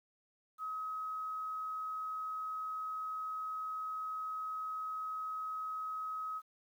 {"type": "tone with quantisation", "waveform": "sine", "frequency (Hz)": 1273, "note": "D#6", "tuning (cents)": 39, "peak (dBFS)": -37, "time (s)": [0.58, 6.42], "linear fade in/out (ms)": 50, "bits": 11, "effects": []}